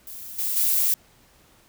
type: noise with level steps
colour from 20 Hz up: violet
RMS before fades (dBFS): -38 / -26 / -21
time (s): 0.07-0.94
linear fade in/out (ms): 2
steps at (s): 0.38 / 0.56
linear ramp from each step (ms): 10
effects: pink hiss -57 dBFS RMS until 1.68 s